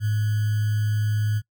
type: tone with sample-and-hold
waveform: sine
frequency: 106.3 Hz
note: G#2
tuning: 41 cents sharp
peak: -20 dBFS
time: 0-1.42 s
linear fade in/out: 50 ms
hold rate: 1575 Hz
effects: noise-tail reverb RT60 0.1 s tail -21 dB re dry